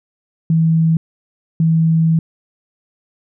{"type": "tone bursts at uneven times", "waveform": "sine", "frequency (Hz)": 162.4, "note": "E3", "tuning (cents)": -26, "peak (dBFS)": -10, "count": 2, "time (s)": [[0.5, 0.97], [1.6, 2.19]], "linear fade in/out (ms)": 2, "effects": []}